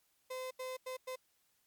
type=tone bursts at uneven times; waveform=35% pulse; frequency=514 Hz; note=C5; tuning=31 cents flat; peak=-38 dBFS; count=4; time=0.3-0.51 / 0.59-0.77 / 0.86-0.97 / 1.07-1.16 s; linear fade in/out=10 ms; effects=white hiss -75 dBFS RMS until 1.66 s + MP3 96 kbps